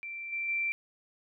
sine tone with level steps, 2349 Hz, D7, in tune, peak -37 / -31 / -28 dBFS, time 0.03-0.72 s, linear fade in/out 0 ms, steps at 0.32 / 0.48 s, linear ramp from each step 10 ms, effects none

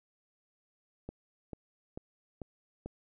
click train, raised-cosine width 2 ms, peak -27 dBFS, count 5, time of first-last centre 1.09-2.86 s, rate 2.26 Hz, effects none

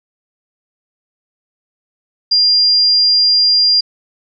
sine tone, 4800 Hz, D8, 37 cents sharp, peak -8 dBFS, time 2.31-3.81 s, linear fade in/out 10 ms, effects none

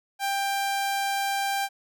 sawtooth tone, 791 Hz, G5, 15 cents sharp, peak -21 dBFS, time 0.19-1.69 s, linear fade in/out 50 ms, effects none

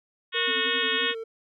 harmonic tone, 366 Hz, F#4, 19 cents flat, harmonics 3 / 4 / 5 / 6 / 7 / 8 / 9 / 10, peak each -35 / -33 / -29 / -35 / -32 / -32 / -29 / -33 dBFS, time 0.32-1.15 s, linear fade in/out 50 ms
triangle tone with vibrato, 458.5 Hz, A#4, 29 cents flat, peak -30 dBFS, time 0.34-1.24 s, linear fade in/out 10 ms, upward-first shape square, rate 3.1 Hz, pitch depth 31 cents each way
sine tone with tremolo, 263.1 Hz, C4, 10 cents sharp, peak -34 dBFS, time 0.47-1.12 s, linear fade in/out 10 ms, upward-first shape sine, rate 11 Hz, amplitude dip 95%
effects none

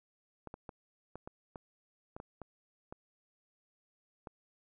clicks, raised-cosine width 1 ms, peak -30 dBFS, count 11, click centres 0.473 / 0.541 / 0.692 / 1.156 / 1.275 / 1.558 / 2.165 / 2.201 / 2.417 / 2.925 / 4.272 s, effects none

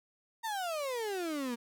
35% pulse exponential sweep, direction down, 932.3 to 230 Hz, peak -32 dBFS, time 0.43-1.56 s, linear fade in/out 20 ms, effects none

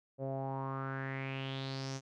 sawtooth tone with low-pass filter sweep, 134.4 Hz, C3, 47 cents sharp, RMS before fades -39 dBFS, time 0.18-2.01 s, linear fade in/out 50 ms, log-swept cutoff 550 to 6400 Hz, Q 5.1, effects none

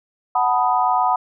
sine chord, B dominant seventh, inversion second, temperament equal, 740 / 880 / 987.8 / 1244.5 Hz, F#5 / A5 / B5 / D#6, 0 / 0 / 0 / 0 cents, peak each -19 / -23 / -19 / -23 dBFS, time 0.35-1.16 s, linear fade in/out 5 ms, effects none

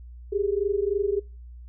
sine tone pair together, 392 / 415.3 Hz, G4 / G#4, 0 / 0 cents, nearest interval minor second, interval 100 cents, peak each -25 dBFS, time 0.32-1.2 s, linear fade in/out 10 ms, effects noise-tail reverb RT60 0.3 s tail -23 dB re dry + added 60 Hz sine -40 dBFS peak until 1.68 s

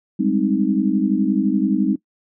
sine chord, Ab major seventh, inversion third, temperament equal, 196 / 207.7 / 261.6 / 311.1 Hz, G3 / Ab3 / C4 / Eb4, 0 / 0 / 0 / 0 cents, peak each -21 dBFS, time 0.19-1.96 s, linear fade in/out 10 ms, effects noise-tail reverb RT60 0.1 s tail -20 dB re dry

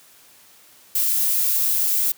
violet noise, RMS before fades -20 dBFS, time 0.95-2.12 s, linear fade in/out 5 ms, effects white hiss -51 dBFS RMS until 2.17 s + high-pass 100 Hz 12 dB/octave

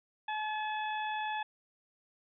harmonic tone, 857 Hz, A5, 46 cents flat, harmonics 1 / 2 / 3 / 4, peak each -34 / -40 / -44 / -46 dBFS, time 0.28-1.43 s, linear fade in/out 5 ms, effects none

